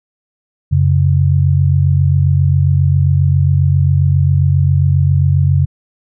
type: tone pair together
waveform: sine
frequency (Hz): 91.16 / 138.59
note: F#2 / C#3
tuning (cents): -25 / 0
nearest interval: perfect fifth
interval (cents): 725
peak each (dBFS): -11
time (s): 0.71-5.66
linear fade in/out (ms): 20
effects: none